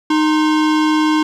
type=tone pair together; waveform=square; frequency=308.8 / 1053.2 Hz; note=D#4 / C6; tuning=-13 / +11 cents; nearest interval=octave + major sixth; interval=2124 cents; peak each=-13 / -22 dBFS; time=0.1-1.23 s; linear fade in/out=5 ms; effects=low-pass 5000 Hz 12 dB/octave + 8-bit